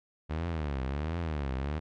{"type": "tone with vibrato", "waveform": "sawtooth", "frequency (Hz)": 74.5, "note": "D2", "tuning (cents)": 25, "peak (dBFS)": -27, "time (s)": [0.29, 1.8], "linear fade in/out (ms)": 20, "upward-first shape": "triangle", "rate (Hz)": 1.4, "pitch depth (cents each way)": 270, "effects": ["low-pass 3000 Hz 12 dB/octave"]}